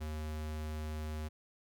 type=tone; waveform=square; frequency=77.1 Hz; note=D#2; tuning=15 cents flat; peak=-38 dBFS; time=0-1.29 s; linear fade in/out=20 ms; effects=none